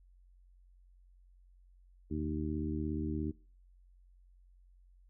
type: harmonic tone with a mistuned harmonic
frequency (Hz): 77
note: D#2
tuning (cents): -17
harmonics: 1 / 2 / 3 / 4 / 5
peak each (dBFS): -38 / -41 / -39 / -38 / -44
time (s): 2.1-3.32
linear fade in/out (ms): 20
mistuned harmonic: 1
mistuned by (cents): +59
effects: noise-tail reverb RT60 0.4 s tail -23 dB re dry + added 45 Hz sine -59 dBFS peak until 5.09 s